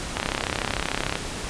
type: click train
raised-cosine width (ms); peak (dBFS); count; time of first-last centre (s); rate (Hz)
0.3; -7; 34; 0.17-1.155; 33.5
effects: pink hiss -32 dBFS RMS until 1.49 s + resampled to 22050 Hz